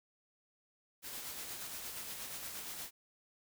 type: noise with tremolo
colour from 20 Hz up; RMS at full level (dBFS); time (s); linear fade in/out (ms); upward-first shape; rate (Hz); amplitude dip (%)
white; -43; 1.02-2.91; 50; sine; 8.5; 35
effects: none